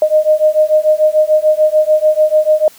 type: beating tone pair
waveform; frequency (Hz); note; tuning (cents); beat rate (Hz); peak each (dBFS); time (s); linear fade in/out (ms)
sine; 613 / 619.8; D#5 / D#5; -26 / -7; 6.8; -11; 0.02-2.68; 2
effects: white hiss -42 dBFS RMS until 2.78 s